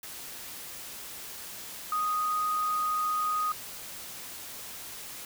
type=tone in noise; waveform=sine; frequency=1244.5 Hz; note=D#6; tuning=in tune; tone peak=-26 dBFS; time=1.92-3.52 s; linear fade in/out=2 ms; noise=white; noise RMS=-42 dBFS; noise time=0.03-5.25 s; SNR=+13 dB; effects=none